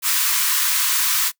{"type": "high-pass noise", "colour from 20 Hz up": "white", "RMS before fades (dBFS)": -19, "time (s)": [0.02, 1.32], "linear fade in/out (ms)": 50, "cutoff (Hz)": 940, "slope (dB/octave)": 96, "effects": ["noise-tail reverb RT60 0.1 s tail -22 dB re dry"]}